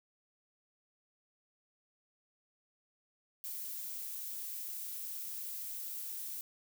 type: noise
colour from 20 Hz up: violet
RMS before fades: -42 dBFS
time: 3.44-6.41 s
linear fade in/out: 0 ms
effects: none